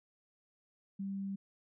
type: tone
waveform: sine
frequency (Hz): 196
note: G3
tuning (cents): 0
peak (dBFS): -36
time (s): 0.99-1.36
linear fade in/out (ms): 10
effects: none